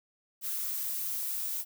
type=noise with high-pass filter sweep; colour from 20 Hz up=violet; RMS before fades=-34 dBFS; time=0.41-1.65 s; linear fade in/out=50 ms; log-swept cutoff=1300 to 720 Hz; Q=2.5; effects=none